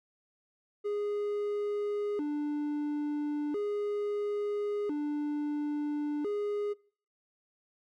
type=tone with vibrato; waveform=triangle; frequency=349.2 Hz; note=F4; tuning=in tune; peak=-28 dBFS; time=0.84-6.74 s; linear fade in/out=20 ms; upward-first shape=square; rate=0.37 Hz; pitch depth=290 cents each way; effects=noise-tail reverb RT60 0.5 s tail -23 dB re dry